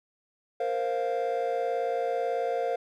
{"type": "chord", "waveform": "triangle", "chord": "Bb suspended second", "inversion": "none", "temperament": "just", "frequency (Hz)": [466.2, 524.4, 699.2], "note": ["Bb4", "C5", "F5"], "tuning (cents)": [0, 4, 2], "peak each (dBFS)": -28, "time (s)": [0.6, 2.76], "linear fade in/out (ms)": 5, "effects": ["tanh soft clip ceiling -18 dBFS"]}